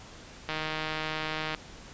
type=click train; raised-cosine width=0.3 ms; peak=-16 dBFS; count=166; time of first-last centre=0.49-1.548 s; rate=156 Hz; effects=pink hiss -48 dBFS RMS until 1.93 s + resampled to 16000 Hz